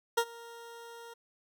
20% pulse tone with ADSR envelope, 466.2 Hz, A#4, in tune, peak -18 dBFS, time 0.17-1.14 s, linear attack 10 ms, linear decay 64 ms, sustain -23 dB, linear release 10 ms, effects none

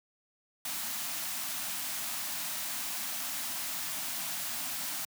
white band-stop noise, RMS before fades -36 dBFS, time 0.65-5.05 s, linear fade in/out 2 ms, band 320 to 600 Hz, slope 96 dB/octave, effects high-pass 150 Hz 12 dB/octave

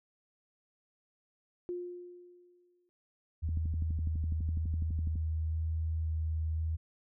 sine tone with exponential decay, 354.5 Hz, F4, 26 cents sharp, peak -33 dBFS, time 1.69-2.89 s, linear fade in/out 0 ms, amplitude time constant 260 ms
sine tone with vibrato, 79.8 Hz, D#2, 44 cents sharp, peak -30 dBFS, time 3.42-6.77 s, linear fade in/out 20 ms, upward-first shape square, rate 0.95 Hz, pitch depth 8 cents each way
click train, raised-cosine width 5 ms, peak -28 dBFS, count 21, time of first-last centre 3.49-5.157 s, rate 12 Hz
effects none

